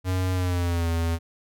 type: tone with pitch glide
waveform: square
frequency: 92.4 to 83.28 Hz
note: F#2 to E2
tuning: -2 to +18 cents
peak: -23 dBFS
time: 0.04-1.19 s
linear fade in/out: 50 ms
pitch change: -180 cents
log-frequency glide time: 0.33-0.89 s
effects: none